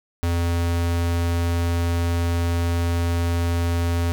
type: tone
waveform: square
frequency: 85.4 Hz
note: F2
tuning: 38 cents flat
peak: -20 dBFS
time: 0.23-4.12 s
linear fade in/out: 0 ms
effects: none